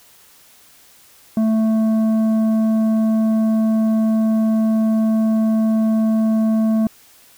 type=tone with tanh clipping; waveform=triangle; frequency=220.5 Hz; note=A3; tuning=4 cents sharp; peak=-15 dBFS; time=1.37-6.87 s; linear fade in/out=2 ms; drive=12 dB; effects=white hiss -49 dBFS RMS until 7.37 s